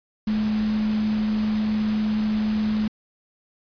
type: tone in noise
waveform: sine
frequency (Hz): 214.5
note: A3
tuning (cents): -44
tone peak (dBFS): -20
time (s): 0.27-2.88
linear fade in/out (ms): 5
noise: pink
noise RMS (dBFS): -36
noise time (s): 0.27-2.88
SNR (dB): +13
effects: resampled to 11025 Hz